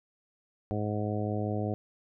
harmonic tone, 105.2 Hz, G#2, 23 cents sharp, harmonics 1 / 2 / 3 / 4 / 5 / 6 / 7, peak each -32 / -35 / -37 / -38 / -39 / -40 / -40 dBFS, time 0.71-1.74 s, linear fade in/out 0 ms, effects none

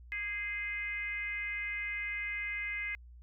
sine tone with frequency modulation, 2080 Hz, C7, 11 cents flat, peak -34 dBFS, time 0.12-2.95 s, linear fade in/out 0 ms, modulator 433 Hz, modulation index 0.74, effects added 60 Hz sine -50 dBFS peak until 3.22 s

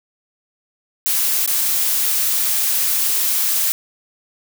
blue noise with dropouts, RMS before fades -18 dBFS, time 1.06-3.72 s, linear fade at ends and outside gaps 0 ms, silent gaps 1.461-1.476 s, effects none

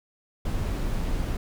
brown noise, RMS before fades -27 dBFS, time 0.45-1.37 s, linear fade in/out 5 ms, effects none

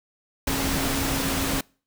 sine tone in noise, 271.4 Hz, C#4, 36 cents flat, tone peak -29 dBFS, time 0.47-1.61 s, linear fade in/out 5 ms, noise pink, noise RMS -26 dBFS, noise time 0.47-1.61 s, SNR -6 dB, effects noise-tail reverb RT60 0.4 s tail -26 dB re dry

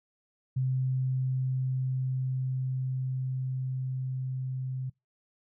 sine tone with level ramp, 130 Hz, C3, 11 cents flat, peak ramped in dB -25 to -31 dBFS, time 0.56-4.9 s, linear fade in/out 10 ms, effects noise-tail reverb RT60 0.2 s tail -25 dB re dry

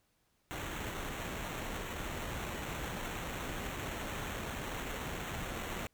pink noise with sample-and-hold, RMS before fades -40 dBFS, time 0.51-5.87 s, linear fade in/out 0 ms, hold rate 4900 Hz, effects pink hiss -75 dBFS RMS until 5.93 s

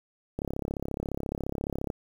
click train, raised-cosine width 2 ms, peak -18 dBFS, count 53, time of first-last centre 0.39-1.902 s, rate 34.4 Hz, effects 8-bit

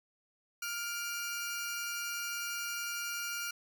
sawtooth tone cluster, 1403 / 2342 / 5780 Hz, F6 / D7 / F#8, +8 / -5 / -41 cents, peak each -34 / -40 / -40 dBFS, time 0.62-3.51 s, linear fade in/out 5 ms, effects none

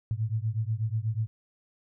sine beating tone pair, 106.9 / 115.1 Hz, A2 / A#2, -49 / -22 cents, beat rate 8.2 Hz, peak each -29 / -30 dBFS, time 0.11-1.27 s, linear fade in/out 0 ms, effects none

